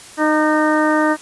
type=harmonic tone with a mistuned harmonic; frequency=307.6 Hz; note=D#4; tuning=20 cents flat; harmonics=1 / 2 / 3 / 4 / 5 / 6; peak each=-16 / -19 / -21 / -22 / -23 / -24 dBFS; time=0.17-1.17 s; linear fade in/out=50 ms; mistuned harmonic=4; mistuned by=-23 cents; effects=white hiss -39 dBFS RMS until 1.21 s + resampled to 24000 Hz